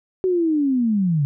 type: linear sweep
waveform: sine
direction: down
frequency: 379 to 136.4 Hz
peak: -16 dBFS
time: 0.24-1.25 s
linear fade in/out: 0 ms
effects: none